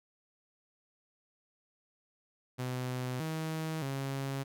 sawtooth tone with pitch steps, 126.7 / 159 / 136.4 Hz, B2 / D#3 / C#3, +45 / +38 / -28 cents, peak -30 dBFS, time 2.58-4.44 s, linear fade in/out 20 ms, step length 620 ms, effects none

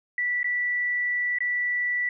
sine tone with dropouts, 1962 Hz, B6, 12 cents flat, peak -23 dBFS, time 0.18-2.09 s, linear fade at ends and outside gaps 2 ms, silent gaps 0.431-0.443 / 1.386-1.405 s, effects none

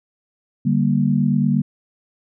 sine chord, G minor, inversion second, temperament just, 147 / 196 / 235.2 Hz, D3 / G3 / Bb3, +2 / 0 / +16 cents, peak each -19 dBFS, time 0.65-1.62 s, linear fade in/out 10 ms, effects none

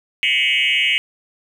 sine tone with frequency modulation, 2556 Hz, D#7, 46 cents sharp, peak -13 dBFS, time 0.23-0.98 s, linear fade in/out 0 ms, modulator 135 Hz, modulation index 3.7, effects tanh soft clip ceiling -10 dBFS + 8-bit

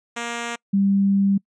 5% pulse / sine tone pair in turn, 235.6 / 197.43 Hz, A#3 / G3, +19 / +13 cents, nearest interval minor third, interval 306 cents, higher first, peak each -15 dBFS, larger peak neither, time 0.16-0.56 / 0.73-1.38 s, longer second, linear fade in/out 10 ms, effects noise-tail reverb RT60 0.1 s tail -26 dB re dry + resampled to 22050 Hz

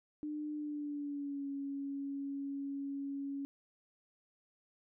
sine tone with pitch glide, 300.1 to 278.4 Hz, D4 to C#4, +38 to +8 cents, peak -37 dBFS, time 0.23-3.45 s, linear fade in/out 0 ms, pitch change -130 cents, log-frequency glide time 0.54-1.48 s, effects none

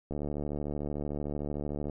click train, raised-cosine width 2 ms, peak -22 dBFS, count 132, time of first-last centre 0.11-1.897 s, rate 73.3 Hz, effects none

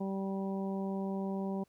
harmonic tone, 194 Hz, G3, 18 cents flat, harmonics 1 / 2 / 3 / 4 / 5, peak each -34 / -40 / -44 / -46 / -48 dBFS, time 0-1.64 s, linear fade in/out 10 ms, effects pink hiss -73 dBFS RMS until 1.68 s

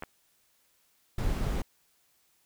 clicks, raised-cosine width 0.5 ms, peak -22 / -23 dBFS, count 2, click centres 0.024 / 0.036 s
brown noise, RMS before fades -29 dBFS, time 1.18-1.62 s, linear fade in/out 5 ms
effects white hiss -69 dBFS RMS until 2.45 s

